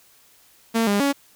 sawtooth tone with pitch steps, 227.4 / 202.7 / 280.4 Hz, A#3 / G#3 / C#4, -43 / -42 / +20 cents, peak -14 dBFS, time 0.74-1.13 s, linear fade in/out 20 ms, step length 130 ms, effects white hiss -55 dBFS RMS until 1.35 s

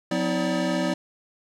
square tone cluster, 180.2 / 253.6 / 320.6 / 585 Hz, F#3 / B3 / E4 / D5, -45 / +46 / -48 / -7 cents, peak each -29 dBFS, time 0.11-0.94 s, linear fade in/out 5 ms, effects low-pass 7000 Hz 12 dB/octave + 10-bit

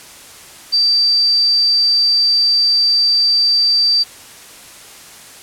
sine tone, 4662 Hz, D8, 14 cents flat, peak -10 dBFS, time 0.72-4.04 s, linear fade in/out 20 ms, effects white hiss -38 dBFS RMS until 5.42 s + low-pass 11000 Hz 12 dB/octave

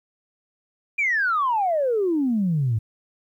sine exponential sweep, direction down, 2428 to 103.83 Hz, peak -18 dBFS, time 0.98-2.79 s, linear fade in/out 10 ms, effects tanh soft clip ceiling -14 dBFS + 10-bit

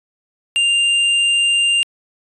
sine tone with hard clipping, 2794 Hz, F7, in tune, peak -14 dBFS, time 0.56-1.83 s, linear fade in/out 0 ms, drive 7 dB, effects resampled to 24000 Hz

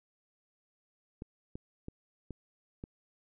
clicks, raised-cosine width 3 ms, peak -28 dBFS, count 5, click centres 1.221 / 1.555 / 1.884 / 2.307 / 2.839 s, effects none

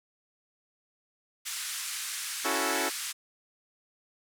white band-pass noise, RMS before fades -36 dBFS, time 1.45-3.13 s, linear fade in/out 20 ms, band 1300 to 11000 Hz, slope 24 dB/octave
10% pulse chord, F# minor seventh, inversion second, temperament equal with one note detuned, 277.2 / 329.6 / 370 / 438 Hz, C#4 / E4 / F#4 / A4, 0 / 0 / 0 / -8 cents, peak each -25 dBFS, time 2.44-2.9 s, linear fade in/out 20 ms
effects none

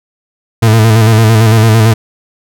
40% pulse tone with vibrato, 111 Hz, A2, 16 cents sharp, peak -3 dBFS, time 0.62-1.94 s, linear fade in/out 10 ms, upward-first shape square, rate 8.9 Hz, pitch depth 46 cents each way, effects none

